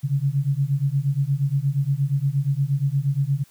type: beating tone pair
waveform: sine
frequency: 135.1 / 143.6 Hz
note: C#3 / D3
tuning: -44 / -39 cents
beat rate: 8.5 Hz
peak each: -22 dBFS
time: 0.03-3.44 s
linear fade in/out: 20 ms
effects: white hiss -56 dBFS RMS until 3.5 s